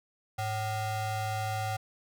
square ring-modulated tone, 327.7 Hz, E4, 10 cents flat, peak -28 dBFS, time 0.38-1.77 s, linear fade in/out 10 ms, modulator 433 Hz, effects none

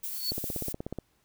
violet noise with tremolo, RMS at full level -35 dBFS, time 0.03-0.73 s, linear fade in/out 10 ms, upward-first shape sine, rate 9.6 Hz, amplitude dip 25%
sine tone with exponential growth, 4435 Hz, C#8, in tune, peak -25 dBFS, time 0.07-0.31 s, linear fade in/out 5 ms, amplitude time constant 52 ms
click train, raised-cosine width 2 ms, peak -21 dBFS, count 12, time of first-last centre 0.32-0.987 s, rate 16.5 Hz
effects pink hiss -70 dBFS RMS until 1.24 s

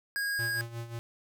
square tone, 1637 Hz, G#6, 25 cents flat, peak -30 dBFS, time 0.16-0.61 s, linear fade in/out 0 ms
square tone with tremolo, 116.7 Hz, A#2, 2 cents sharp, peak -35 dBFS, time 0.39-0.99 s, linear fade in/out 0 ms, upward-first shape sine, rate 5.6 Hz, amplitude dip 70%
effects none

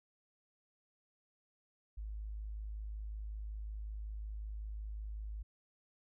sine tone, 52.7 Hz, G#1, 26 cents sharp, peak -40 dBFS, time 1.97-5.43 s, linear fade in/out 10 ms, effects none

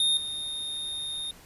square tone with level steps, 3675 Hz, A#7, 25 cents flat, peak -22 / -32 dBFS, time 0-1.31 s, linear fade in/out 2 ms, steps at 0.17 s, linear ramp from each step 2 ms, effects pink hiss -52 dBFS RMS until 1.45 s + resampled to 32000 Hz

